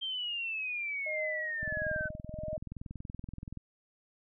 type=exponential sweep; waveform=sine; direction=down; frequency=3177 to 1508 Hz; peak=-33 dBFS; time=0.01-2.09 s; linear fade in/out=20 ms
type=tone with tremolo; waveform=sine; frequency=619 Hz; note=D#5; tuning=9 cents flat; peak=-33 dBFS; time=1.06-2.57 s; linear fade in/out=5 ms; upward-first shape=triangle; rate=1.5 Hz; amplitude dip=100%
type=click train; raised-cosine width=5 ms; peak=-29 dBFS; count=42; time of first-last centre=1.63-3.573 s; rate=21.1 Hz
effects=none